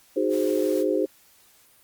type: chord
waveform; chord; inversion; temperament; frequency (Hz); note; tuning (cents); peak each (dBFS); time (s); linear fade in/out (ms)
sine; Ab dominant seventh; second; equal with one note detuned; 309.9 / 370 / 415.3 / 523.3; Eb4 / Gb4 / Ab4 / C5; -7 / 0 / 0 / 0; -26; 0.16-1.06; 10
type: noise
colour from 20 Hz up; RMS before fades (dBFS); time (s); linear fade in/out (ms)
white; -42; 0.29-0.85; 50
effects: white hiss -57 dBFS RMS until 1.83 s + Opus 48 kbps